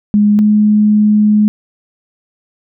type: tone pair in turn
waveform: sine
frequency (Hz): 207.7 / 210.8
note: G#3 / G#3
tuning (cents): 0 / +26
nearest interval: unison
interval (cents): 26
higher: second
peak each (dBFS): -6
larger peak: neither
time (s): 0.14-0.39 / 0.39-1.48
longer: second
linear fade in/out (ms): 0
effects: none